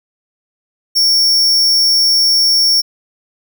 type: tone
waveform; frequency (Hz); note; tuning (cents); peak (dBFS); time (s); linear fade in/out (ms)
45% pulse; 5480; F8; -34; -9; 0.95-2.82; 20
effects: none